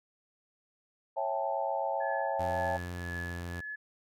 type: chord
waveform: sine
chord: A dominant seventh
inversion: first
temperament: just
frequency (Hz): 550 / 660 / 792 / 880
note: C#5 / E5 / G5 / A5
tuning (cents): -14 / +2 / +18 / 0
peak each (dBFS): -35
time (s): 1.16-2.78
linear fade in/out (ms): 20
type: tone with tremolo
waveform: sine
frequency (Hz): 1709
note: G#6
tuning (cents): +49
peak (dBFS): -36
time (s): 2-3.76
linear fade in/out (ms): 10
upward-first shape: triangle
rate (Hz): 1.9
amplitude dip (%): 90
type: tone with pitch glide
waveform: sawtooth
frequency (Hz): 88.4 to 86.98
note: F2 to F2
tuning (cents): +22 to -6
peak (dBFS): -33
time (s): 2.39-3.61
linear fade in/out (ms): 10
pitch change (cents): -28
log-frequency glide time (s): 2.99-3.09
effects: none